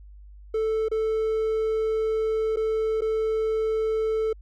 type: tone with dropouts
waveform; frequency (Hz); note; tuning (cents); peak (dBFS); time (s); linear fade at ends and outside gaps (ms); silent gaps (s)
triangle; 440; A4; 0; -20; 0.54-4.33; 5; 0.885-0.914 / 2.561-2.569 / 3.009-3.018
effects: added 50 Hz sine -43 dBFS peak until 4.41 s